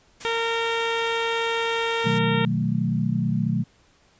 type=noise; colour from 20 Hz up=white; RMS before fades=-38 dBFS; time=0.2-2.19 s; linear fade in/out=10 ms
type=harmonic tone; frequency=459.4 Hz; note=A#4; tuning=25 cents flat; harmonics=1 / 2 / 3 / 4 / 5 / 6 / 7 / 8; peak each=-26 / -29 / -31 / -32 / -33 / -34 / -34 / -35 dBFS; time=0.25-2.45 s; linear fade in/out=0 ms
type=chord; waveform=sine; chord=B dominant seventh; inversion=none; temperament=equal; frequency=123.47 / 155.56 / 185 / 220 Hz; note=B2 / D#3 / F#3 / A3; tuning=0 / 0 / 0 / 0 cents; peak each=-26 dBFS; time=2.04-3.64 s; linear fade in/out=20 ms
effects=pink hiss -59 dBFS RMS until 4.19 s + resampled to 16000 Hz